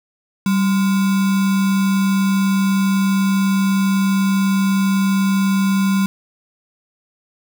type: tone with sample-and-hold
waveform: sine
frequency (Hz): 194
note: G3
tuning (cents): -18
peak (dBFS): -13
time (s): 0.46-6.06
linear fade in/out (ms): 2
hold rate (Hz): 1225
effects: none